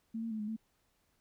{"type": "tone with pitch steps", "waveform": "sine", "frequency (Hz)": [225.1, 228.2, 217.8, 210.3, 221.4], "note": ["A3", "A#3", "A3", "G#3", "A3"], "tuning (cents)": [40, -37, -17, 22, 11], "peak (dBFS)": -35, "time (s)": [0.14, 0.565], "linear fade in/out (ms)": 10, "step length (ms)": 85, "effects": ["pink hiss -75 dBFS RMS until 1.2 s"]}